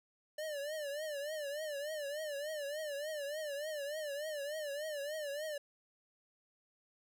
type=tone with vibrato; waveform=square; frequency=593 Hz; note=D5; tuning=17 cents sharp; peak=-39 dBFS; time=0.38-5.58 s; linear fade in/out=5 ms; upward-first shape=triangle; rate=3.4 Hz; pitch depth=130 cents each way; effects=none